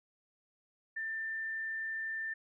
sine tone, 1786 Hz, A6, 25 cents sharp, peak -35 dBFS, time 0.96-2.34 s, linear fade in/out 10 ms, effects none

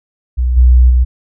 sine tone with level steps, 62 Hz, B1, 7 cents sharp, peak -10 / -3 / -6 dBFS, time 0.37-1.05 s, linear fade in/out 20 ms, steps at 0.56 / 0.89 s, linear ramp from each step 20 ms, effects none

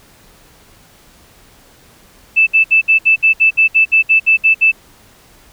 sine tone bursts, 2637 Hz, E7, in tune, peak -6 dBFS, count 14, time 2.36-4.719 s, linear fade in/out 20 ms, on 110 ms, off 63 ms, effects pink hiss -46 dBFS RMS until 5.52 s

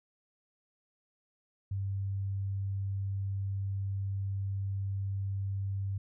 sine tone, 98 Hz, G2, in tune, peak -31 dBFS, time 1.71-5.98 s, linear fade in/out 5 ms, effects none

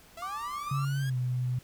sawtooth linear sweep, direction up, 654 to 1663 Hz, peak -37 dBFS, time 0.17-1.1 s, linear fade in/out 5 ms
sine tone with tremolo, 1173 Hz, D6, 2 cents flat, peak -33 dBFS, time 0.22-0.85 s, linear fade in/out 5 ms, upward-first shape square, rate 9.6 Hz, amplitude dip 25%
sine tone with pitch glide, 138.3 to 125.36 Hz, C#3 to B2, -4 to +26 cents, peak -27 dBFS, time 0.71-1.59 s, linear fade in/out 5 ms, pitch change -170 cents, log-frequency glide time 1-1.17 s
effects pink hiss -56 dBFS RMS until 1.63 s

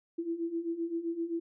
sine beating tone pair, 329.6 / 337.3 Hz, E4 / E4, 0 / +40 cents, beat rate 7.7 Hz, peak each -37 / -33 dBFS, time 0.18-1.4 s, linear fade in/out 10 ms, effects none

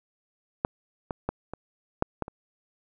clicks, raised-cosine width 1 ms, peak -9 / -16 / -13 / -21 / -8 / -14 / -24 dBFS, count 7, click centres 0.649 / 1.108 / 1.29 / 1.536 / 2.024 / 2.223 / 2.281 s, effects none

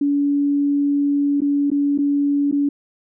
sine tone with dropouts, 285.2 Hz, C#4, 49 cents sharp, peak -15 dBFS, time 0.01-2.69 s, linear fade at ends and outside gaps 5 ms, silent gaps 1.406-1.417 / 1.703-1.715 / 1.978-1.986 / 2.514-2.524 s, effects none

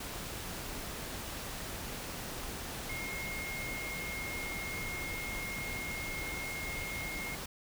sine tone in noise, 2146 Hz, C7, 43 cents sharp, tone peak -39 dBFS, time 2.89-7.35 s, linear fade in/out 5 ms, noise pink, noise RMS -41 dBFS, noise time 0-7.46 s, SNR -1 dB, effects none

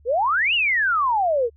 sine exponential two-way sweep, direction up then down, 441.3 to 2960 to 441.3 Hz, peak -17 dBFS, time 0.05-1.5 s, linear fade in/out 50 ms, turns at 0.54 s, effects added 73 Hz sine -50 dBFS peak until 1.56 s

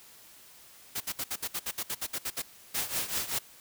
white noise bursts, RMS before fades -33 dBFS, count 13, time 0.95-2.422 s, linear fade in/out 10 ms, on 56 ms, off 62 ms
white noise with tremolo, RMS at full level -29 dBFS, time 2.74-3.39 s, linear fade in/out 10 ms, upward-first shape triangle, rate 5.2 Hz, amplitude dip 85%
effects white hiss -54 dBFS RMS until 3.6 s

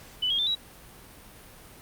sine tone with pitch steps, 2990 / 3261 / 3556 / 3878 Hz, F#7 / G#7 / A7 / B7, +17 / -32 / +18 / -32 cents, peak -23 dBFS, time 0.22-0.552 s, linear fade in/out 10 ms, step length 83 ms, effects pink hiss -49 dBFS RMS until 1.81 s + Opus 48 kbps

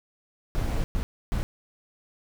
brown noise bursts at uneven times, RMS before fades -26 dBFS, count 3, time 0.55-0.84 / 0.95-1.03 / 1.32-1.43 s, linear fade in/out 0 ms, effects none

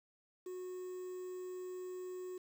triangle tone with quantisation, 366 Hz, F#4, 19 cents flat, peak -40 dBFS, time 0.46-2.38 s, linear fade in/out 5 ms, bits 10, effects none

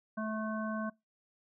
harmonic tone, 217.6 Hz, A3, 19 cents flat, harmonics 1 / 3 / 5 / 7, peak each -35 / -40 / -42 / -43 dBFS, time 0.17-0.9 s, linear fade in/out 10 ms, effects noise-tail reverb RT60 0.2 s tail -23 dB re dry

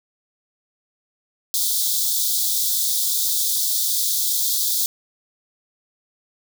white high-pass noise, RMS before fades -21 dBFS, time 1.54-4.86 s, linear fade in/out 0 ms, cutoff 3400 Hz, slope 96 dB/octave, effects none

